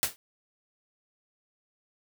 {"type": "noise with exponential decay", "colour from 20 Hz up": "white", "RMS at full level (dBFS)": -22, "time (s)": [0.03, 0.16], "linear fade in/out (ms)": 0, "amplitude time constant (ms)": 28, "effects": []}